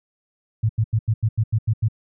sine tone bursts, 110 Hz, A2, in tune, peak -15 dBFS, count 9, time 0.63-1.885 s, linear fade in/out 10 ms, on 63 ms, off 86 ms, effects none

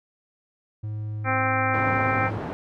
triangle tone with pitch glide, 106.8 to 105.82 Hz, G#2 to G#2, +49 to +33 cents, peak -26 dBFS, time 0.83-2.38 s, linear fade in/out 10 ms, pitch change -16 cents, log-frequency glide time 1.04-1.96 s
harmonic tone, 261.6 Hz, C4, in tune, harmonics 1 / 2 / 3 / 4 / 5 / 6 / 7 / 8 / 9, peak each -32 / -30 / -27 / -33 / -27 / -30 / -33 / -33 / -31 dBFS, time 1.24-2.31 s, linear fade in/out 50 ms
pink band-pass noise, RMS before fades -32 dBFS, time 1.74-2.53 s, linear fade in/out 0 ms, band 120 to 1100 Hz, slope 12 dB/octave
effects none

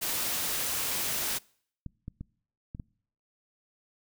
white noise, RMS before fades -31 dBFS, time 0.01-1.39 s, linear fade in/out 20 ms
clicks, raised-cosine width 5 ms, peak -26 dBFS, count 5, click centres 1.863 / 2.081 / 2.21 / 2.749 / 2.798 s
effects noise-tail reverb RT60 0.6 s tail -25 dB re dry

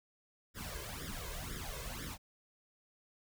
pink noise with flanger, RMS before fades -43 dBFS, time 0.54-2.18 s, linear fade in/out 50 ms, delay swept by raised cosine 0.56 to 1.96 ms, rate 2 Hz, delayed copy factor +0.9, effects none

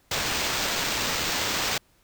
blue noise with sample-and-hold, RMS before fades -27 dBFS, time 0.11-1.78 s, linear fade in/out 5 ms, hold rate 11025 Hz, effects pink hiss -63 dBFS RMS until 2.03 s

